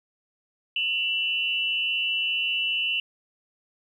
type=tone pair together; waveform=sine; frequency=2699 / 2944 Hz; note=E7 / F#7; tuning=+40 / -9 cents; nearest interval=major second; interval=151 cents; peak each=-26 dBFS; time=0.76-3 s; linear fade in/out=2 ms; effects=10-bit